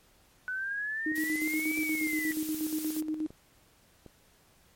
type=exponential two-way sweep; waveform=sine; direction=up then down; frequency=1490 to 2330 to 1935 Hz; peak=-31 dBFS; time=0.48-2.32 s; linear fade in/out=0 ms; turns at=1.78 s
type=tone with tremolo; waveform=sine; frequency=310.4 Hz; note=D#4; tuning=4 cents flat; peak=-28 dBFS; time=1.06-3.27 s; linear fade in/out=5 ms; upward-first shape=square; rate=8.4 Hz; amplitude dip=55%
type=noise; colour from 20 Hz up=blue; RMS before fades=-39 dBFS; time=1.15-3.01 s; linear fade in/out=10 ms
type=click train; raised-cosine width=2 ms; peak=-34 dBFS; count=4; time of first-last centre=1.79-4.063 s; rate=1.32 Hz
effects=pink hiss -63 dBFS RMS until 4.75 s + MP3 64 kbps